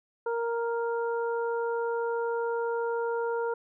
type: harmonic tone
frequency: 466.2 Hz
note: A#4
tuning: in tune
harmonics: 1 / 2 / 3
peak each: -28 / -34 / -38 dBFS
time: 0.26-3.54 s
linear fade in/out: 5 ms
effects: none